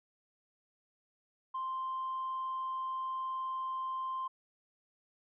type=tone; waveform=sine; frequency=1046.5 Hz; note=C6; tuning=in tune; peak=-33 dBFS; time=1.54-4.28 s; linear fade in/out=10 ms; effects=tanh soft clip ceiling -31 dBFS